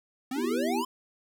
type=exponential sweep; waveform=square; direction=up; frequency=246.9 to 1054 Hz; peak=-31 dBFS; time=0.31-0.85 s; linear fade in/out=5 ms
type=chord; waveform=sine; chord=E minor; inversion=second; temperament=equal; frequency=246.9 / 329.6 / 392 Hz; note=B3 / E4 / G4; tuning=0 / 0 / 0 cents; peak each=-30 / -32 / -32 dBFS; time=0.35-0.85 s; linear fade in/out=50 ms
effects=none